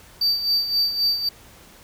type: tone with tremolo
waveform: triangle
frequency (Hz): 4633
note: D8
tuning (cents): -24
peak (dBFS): -15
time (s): 0.21-1.29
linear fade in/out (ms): 5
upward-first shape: sine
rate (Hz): 3.8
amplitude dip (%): 65
effects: pink hiss -48 dBFS RMS until 1.83 s